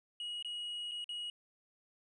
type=tone with dropouts; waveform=triangle; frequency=2900 Hz; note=F#7; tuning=35 cents flat; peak=-37 dBFS; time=0.2-1.3 s; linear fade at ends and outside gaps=2 ms; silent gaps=0.426-0.447 / 0.913-0.917 / 1.043-1.091 s; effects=resampled to 22050 Hz